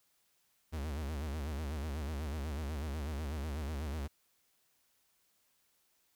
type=tone with vibrato; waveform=45% pulse; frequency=73.9 Hz; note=D2; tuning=11 cents sharp; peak=-36 dBFS; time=0.72-4.08 s; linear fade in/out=20 ms; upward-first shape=sine; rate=8.1 Hz; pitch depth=150 cents each way; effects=white hiss -74 dBFS RMS until 6.15 s